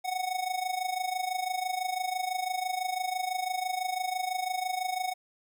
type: tone with amplitude modulation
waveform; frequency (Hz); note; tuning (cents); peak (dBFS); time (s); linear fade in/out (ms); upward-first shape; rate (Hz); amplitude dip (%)
square; 740; F#5; 0; -27; 0.04-5.14; 20; sine; 26; 75
effects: none